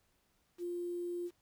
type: tone with quantisation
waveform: sine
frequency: 350 Hz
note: F4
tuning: 4 cents sharp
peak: -36 dBFS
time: 0.58-1.31 s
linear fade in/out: 50 ms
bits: 10
effects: pink hiss -75 dBFS RMS until 1.41 s